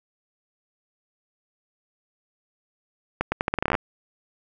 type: accelerating click train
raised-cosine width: 0.5 ms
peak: -7 dBFS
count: 14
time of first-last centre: 3.21-3.752 s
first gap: 110 ms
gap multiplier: 0.81
effects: none